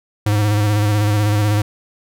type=tone with vibrato; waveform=square; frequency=104.6 Hz; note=G#2; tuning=13 cents sharp; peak=-14 dBFS; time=0.26-1.62 s; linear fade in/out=5 ms; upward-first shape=square; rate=16 Hz; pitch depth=31 cents each way; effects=none